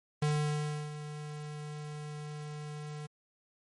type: tone with ADSR envelope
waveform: square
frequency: 149.7 Hz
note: D3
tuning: 33 cents sharp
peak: -27 dBFS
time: 0.22-3.07 s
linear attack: 5 ms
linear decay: 680 ms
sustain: -13 dB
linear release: 13 ms
effects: MP3 48 kbps